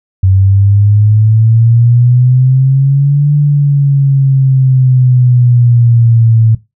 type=exponential two-way sweep; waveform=sine; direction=up then down; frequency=94 to 146.83 to 111.5 Hz; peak=-4 dBFS; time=0.23-6.55 s; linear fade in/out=5 ms; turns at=3.34 s; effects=noise-tail reverb RT60 0.2 s tail -17 dB re dry